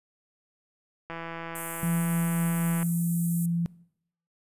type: click train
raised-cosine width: 0.5 ms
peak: -22 dBFS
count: 288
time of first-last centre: 1.1-2.829 s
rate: 166 Hz
type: high-pass noise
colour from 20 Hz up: pink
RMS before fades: -37 dBFS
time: 1.55-3.46 s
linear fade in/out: 5 ms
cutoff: 8100 Hz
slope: 48 dB/octave
type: tone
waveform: sine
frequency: 170 Hz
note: F3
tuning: 46 cents flat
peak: -24 dBFS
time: 1.83-3.66 s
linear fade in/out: 0 ms
effects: noise-tail reverb RT60 0.7 s tail -21 dB re dry + resampled to 32000 Hz